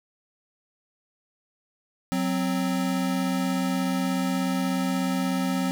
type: tone pair together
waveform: square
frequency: 185 / 261.6 Hz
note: F#3 / C4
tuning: 0 / 0 cents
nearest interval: tritone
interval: 600 cents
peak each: -27 dBFS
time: 2.12-5.71 s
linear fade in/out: 0 ms
effects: none